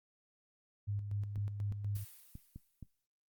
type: tone with tremolo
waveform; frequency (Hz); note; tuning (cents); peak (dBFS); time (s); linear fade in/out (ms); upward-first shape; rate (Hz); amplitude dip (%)
sine; 102.1; G#2; -29; -34; 0.87-2.05; 20; square; 4.1; 50
type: clicks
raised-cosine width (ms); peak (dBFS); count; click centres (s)
5; -35; 5; 1.378 / 1.718 / 2.354 / 2.56 / 2.827
type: noise with exponential decay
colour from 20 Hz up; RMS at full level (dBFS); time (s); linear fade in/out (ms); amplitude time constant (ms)
blue; -49; 1.95-3.06; 5; 240
effects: noise-tail reverb RT60 0.1 s tail -18 dB re dry + Opus 48 kbps